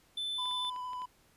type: tone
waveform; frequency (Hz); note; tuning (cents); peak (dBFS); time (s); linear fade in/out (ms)
triangle; 3520; A7; 0; -32; 0.17-0.7; 5
type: tone with vibrato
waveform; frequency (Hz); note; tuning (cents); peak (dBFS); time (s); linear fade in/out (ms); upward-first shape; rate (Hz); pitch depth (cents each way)
triangle; 1000; B5; +21; -35; 0.38-1.06; 10; sine; 13; 16
type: clicks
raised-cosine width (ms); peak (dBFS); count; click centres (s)
0.3; -36; 6; 0.457 / 0.512 / 0.649 / 0.762 / 0.933 / 1.019
effects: pink hiss -66 dBFS RMS until 1.36 s + resampled to 32000 Hz